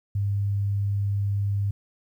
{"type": "tone", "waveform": "sine", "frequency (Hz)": 100.5, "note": "G2", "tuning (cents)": 44, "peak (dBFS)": -22, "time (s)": [0.15, 1.71], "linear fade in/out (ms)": 5, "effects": ["10-bit"]}